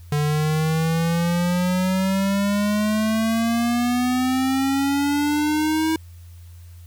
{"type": "exponential sweep", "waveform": "square", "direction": "up", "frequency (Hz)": [146.83, 321.6], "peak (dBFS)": -19, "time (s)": [0.12, 5.96], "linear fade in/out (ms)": 2, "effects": ["added 86 Hz sine -39 dBFS peak until 6.86 s", "white hiss -56 dBFS RMS until 6.86 s"]}